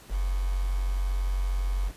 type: tone with quantisation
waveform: sine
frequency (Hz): 46.25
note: F#1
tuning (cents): 0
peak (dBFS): -24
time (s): 0.09-1.92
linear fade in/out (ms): 50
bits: 7
effects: pink hiss -51 dBFS RMS until 1.96 s + resampled to 32000 Hz